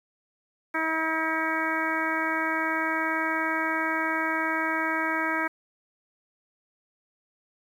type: harmonic tone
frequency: 320.2 Hz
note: D#4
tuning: 50 cents sharp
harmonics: 1 / 2 / 3 / 4 / 5 / 6 / 7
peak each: -32 / -35 / -32 / -32 / -30 / -33 / -33 dBFS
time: 0.74-5.48 s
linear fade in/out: 10 ms
effects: 9-bit